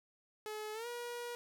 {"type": "tone with pitch glide", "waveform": "sawtooth", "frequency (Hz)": [427.5, 479.9], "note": ["A4", "B4"], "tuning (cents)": [-50, -50], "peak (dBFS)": -37, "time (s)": [0.46, 1.35], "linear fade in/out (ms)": 0, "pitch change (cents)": 200, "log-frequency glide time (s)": [0.73, 0.87], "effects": []}